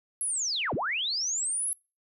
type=linear two-way sweep; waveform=sine; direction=down then up; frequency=11175 to 82.7 to 11175 Hz; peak=-27 dBFS; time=0.21-1.73 s; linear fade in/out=0 ms; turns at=0.74 s; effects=noise-tail reverb RT60 0.3 s tail -25 dB re dry